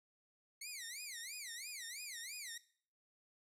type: tone with vibrato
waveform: 10% pulse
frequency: 2126 Hz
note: C7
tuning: 27 cents sharp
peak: -36 dBFS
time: 0.61-2.58 s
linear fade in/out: 5 ms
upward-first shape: sine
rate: 3 Hz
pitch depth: 270 cents each way
effects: noise-tail reverb RT60 0.5 s tail -17 dB re dry + low-pass 12000 Hz 12 dB/octave